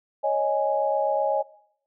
sine chord, C# suspended second, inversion none, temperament equal, 554.4 / 622.3 / 830.6 Hz, C#5 / D#5 / G#5, 0 / 0 / 0 cents, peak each -25 dBFS, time 0.23-1.43 s, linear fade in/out 20 ms, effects noise-tail reverb RT60 0.7 s tail -20 dB re dry

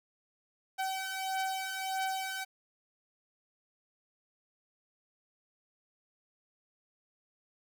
sawtooth beating tone pair, 763 / 764.6 Hz, G5 / G5, -47 / -43 cents, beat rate 1.6 Hz, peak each -34 / -31 dBFS, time 0.78-2.45 s, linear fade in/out 20 ms, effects none

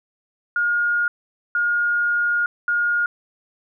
sine tone bursts at uneven times, 1426 Hz, F6, 36 cents sharp, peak -17 dBFS, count 3, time 0.56-1.08 / 1.55-2.46 / 2.68-3.06 s, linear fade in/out 2 ms, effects none

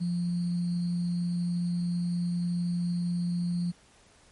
sine tone with sample-and-hold, 174.61 Hz, F3, in tune, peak -26 dBFS, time 0-3.72 s, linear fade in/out 20 ms, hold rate 4410 Hz, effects pink hiss -59 dBFS RMS until 4.31 s + MP3 48 kbps

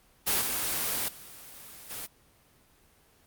white noise with level steps, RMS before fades -26 / -30 / -47 / -38 dBFS, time 0.26-2.07 s, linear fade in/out 20 ms, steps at 0.41 / 1.08 / 1.9 s, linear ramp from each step 5 ms, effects pink hiss -62 dBFS RMS until 3.26 s + Opus 24 kbps

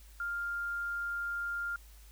sine tone, 1400 Hz, F6, 4 cents sharp, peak -33 dBFS, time 0.2-1.76 s, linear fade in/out 2 ms, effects added 52 Hz sine -52 dBFS peak until 2.11 s + white hiss -61 dBFS RMS until 2.11 s

